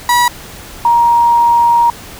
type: tone pair in turn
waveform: 35% pulse / sine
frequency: 969 / 942 Hz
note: B5 / A#5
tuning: -33 / +18 cents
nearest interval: unison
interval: 49 cents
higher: first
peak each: -6 dBFS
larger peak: neither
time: 0.09-0.28 / 0.85-1.9 s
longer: second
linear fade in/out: 2 ms
effects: pink hiss -32 dBFS RMS until 2.19 s